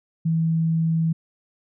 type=tone; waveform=sine; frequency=162.9 Hz; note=E3; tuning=20 cents flat; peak=-18 dBFS; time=0.25-1.13 s; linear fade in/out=10 ms; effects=none